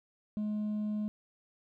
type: tone with hard clipping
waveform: triangle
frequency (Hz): 211.2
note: G#3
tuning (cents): +29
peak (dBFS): -30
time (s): 0.37-1.08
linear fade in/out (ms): 0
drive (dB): 1
effects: none